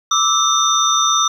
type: tone cluster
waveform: sine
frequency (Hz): 1171 / 1309 / 3626 / 5930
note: D6 / E6 / A#7 / F#8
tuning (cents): -5 / -13 / -49 / +3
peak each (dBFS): -18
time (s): 0.11-1.28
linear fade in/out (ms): 5
effects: 7-bit